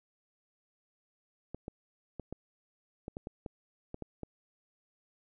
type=clicks; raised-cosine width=2 ms; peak=-26 dBFS; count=11; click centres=1.546 / 1.681 / 2.197 / 2.326 / 3.081 / 3.169 / 3.271 / 3.462 / 3.944 / 4.023 / 4.233 s; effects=none